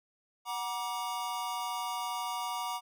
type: chord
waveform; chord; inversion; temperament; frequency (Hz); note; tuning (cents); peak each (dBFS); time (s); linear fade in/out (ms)
square; Gb augmented; none; equal with one note detuned; 740 / 952.5 / 1174.7; Gb5 / Bb5 / D6; 0 / +37 / 0; -40 / -37 / -40; 0.45-2.81; 50
effects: none